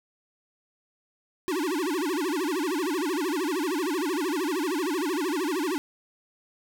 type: tone with vibrato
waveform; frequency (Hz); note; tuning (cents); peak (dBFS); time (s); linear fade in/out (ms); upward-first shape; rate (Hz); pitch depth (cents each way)
square; 329.6; E4; 0; -26; 1.48-5.78; 0; sine; 13; 270
effects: none